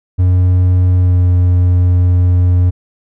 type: tone with pitch glide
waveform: triangle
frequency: 90.8 to 89.5 Hz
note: F#2 to F2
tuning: -32 to +43 cents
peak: -5 dBFS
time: 0.18-2.71 s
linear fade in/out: 20 ms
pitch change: -25 cents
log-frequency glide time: 0.95-1.25 s
effects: none